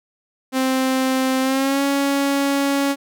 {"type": "tone with pitch glide", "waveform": "sawtooth", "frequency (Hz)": [261.6, 278.8], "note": ["C4", "C#4"], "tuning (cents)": [0, 10], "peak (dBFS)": -13, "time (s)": [0.52, 2.96], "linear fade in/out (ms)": 50, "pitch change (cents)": 110, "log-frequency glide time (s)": [1.41, 1.83], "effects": []}